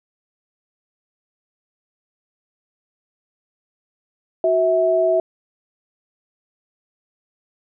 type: tone pair together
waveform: sine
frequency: 370 / 651.5 Hz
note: F#4 / E5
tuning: 0 / -20 cents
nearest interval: minor seventh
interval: 980 cents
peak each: -20 / -15 dBFS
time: 4.44-5.2 s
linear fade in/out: 2 ms
effects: none